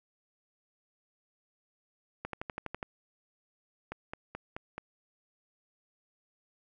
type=two click trains; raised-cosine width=0.5 ms; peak=-23 / -21 dBFS; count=5 / 8; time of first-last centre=3.92-4.78 / 2.25-2.829 s; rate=4.65 / 12.1 Hz; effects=none